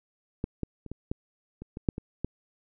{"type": "clicks", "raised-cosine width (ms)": 3, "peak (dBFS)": [-16, -17, -28, -23, -17, -27, -24, -10, -22, -16], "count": 10, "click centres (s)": [0.441, 0.633, 0.863, 0.916, 1.115, 1.62, 1.771, 1.888, 1.981, 2.246], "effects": []}